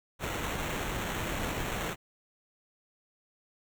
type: noise with sample-and-hold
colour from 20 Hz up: pink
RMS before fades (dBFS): -34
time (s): 0.19-1.96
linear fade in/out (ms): 50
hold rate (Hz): 4900
effects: none